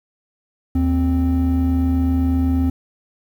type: tone pair together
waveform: triangle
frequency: 77.94 / 262 Hz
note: D#2 / C4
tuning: +4 / +2 cents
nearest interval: octave + major sixth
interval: 2098 cents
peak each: -15 dBFS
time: 0.75-2.7 s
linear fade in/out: 5 ms
effects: tanh soft clip ceiling -7 dBFS + 8-bit